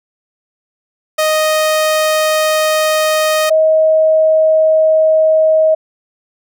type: tone pair in turn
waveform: sawtooth / sine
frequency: 622.3 / 631.7 Hz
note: D#5 / D#5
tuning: 0 / +26 cents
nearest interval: unison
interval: 26 cents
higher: second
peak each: -7 dBFS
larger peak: neither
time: 1.18-3.5 / 3.5-5.75 s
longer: first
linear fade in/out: 10 ms
effects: none